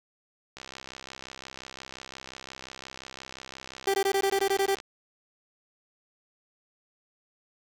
click train, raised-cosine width 0.2 ms, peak -23 dBFS, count 279, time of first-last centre 0.57-4.801 s, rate 65.7 Hz
30% pulse tone bursts, 392 Hz, G4, in tune, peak -20 dBFS, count 10, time 3.87-4.75 s, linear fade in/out 5 ms, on 70 ms, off 20 ms
effects none

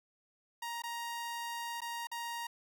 sawtooth tone with dropouts, 938 Hz, A#5, 11 cents sharp, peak -34 dBFS, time 0.62-2.47 s, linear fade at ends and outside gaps 5 ms, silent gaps 0.821-0.836 / 1.806-1.817 / 2.071-2.115 s, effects 12-bit

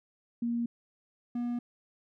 sine / triangle tone pair in turn, 235.6 / 240.7 Hz, A#3 / B3, +19 / -44 cents, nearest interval unison, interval 37 cents, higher second, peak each -28 / -28 dBFS, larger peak neither, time 0.42-0.66 / 1.35-1.59 s, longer neither, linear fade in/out 5 ms, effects none

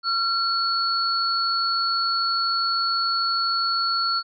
sine tone pair together, 1366 / 4407 Hz, F6 / C#8, -39 / -11 cents, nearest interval octave + minor sixth, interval 2028 cents, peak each -23 dBFS, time 0.03-4.23 s, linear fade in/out 50 ms, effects none

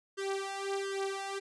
sawtooth tone with flanger, 392 Hz, G4, in tune, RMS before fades -36 dBFS, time 0.17-1.4 s, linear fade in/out 20 ms, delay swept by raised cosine 1.9 to 3.7 ms, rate 1.4 Hz, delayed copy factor +1, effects resampled to 22050 Hz

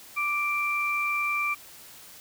sine tone pair together, 1174.7 / 2355 Hz, D6 / D7, 0 / +4 cents, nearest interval octave, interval 1204 cents, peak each -29 / -26 dBFS, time 0.16-1.55 s, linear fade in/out 20 ms, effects white hiss -48 dBFS RMS until 2.2 s

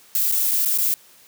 violet noise with dropouts, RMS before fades -20 dBFS, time 0.15-0.94 s, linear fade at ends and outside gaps 0 ms, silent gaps 0.315-0.322 / 0.512-0.517 / 0.65-0.658 / 0.776-0.785 s, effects white hiss -51 dBFS RMS until 1.27 s + high-pass 100 Hz 12 dB/octave

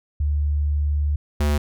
sine / square tone pair in turn, 73.42 / 73.68 Hz, D2 / D2, 0 / +6 cents, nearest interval unison, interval 6 cents, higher second, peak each -18 dBFS, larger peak neither, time 0.2-1.16 / 1.4-1.58 s, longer first, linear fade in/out 5 ms, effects none

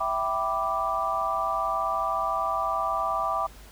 sine chord, E minor seventh, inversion none, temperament equal with one note detuned, 659.3 / 778.6 / 987.8 / 1174.7 Hz, E5 / G5 / B5 / D6, 0 / -12 / 0 / 0 cents, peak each -31 / -31 / -32 / -27 dBFS, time 0-3.47 s, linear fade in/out 10 ms, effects added 50 Hz sine -47 dBFS peak until 3.71 s + pink hiss -51 dBFS RMS until 3.71 s

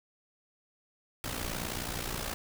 pink noise with amplitude modulation, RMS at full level -33 dBFS, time 1.24-2.34 s, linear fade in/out 0 ms, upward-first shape sine, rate 58.9 Hz, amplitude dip 70%, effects none

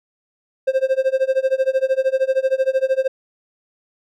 triangle tone with tremolo, 528 Hz, C5, 16 cents sharp, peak -10 dBFS, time 0.67-3.08 s, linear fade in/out 10 ms, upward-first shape sine, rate 13 Hz, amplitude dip 95%, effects none

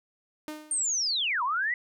sawtooth tone with exponential decay, 305.6 Hz, D#4, 31 cents flat, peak -29 dBFS, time 0.48-0.94 s, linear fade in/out 0 ms, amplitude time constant 100 ms
sine linear two-way sweep, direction down then up, 8870 to 932.3 to 2013 Hz, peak -25 dBFS, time 0.71-1.74 s, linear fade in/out 2 ms, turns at 1.43 s
effects none

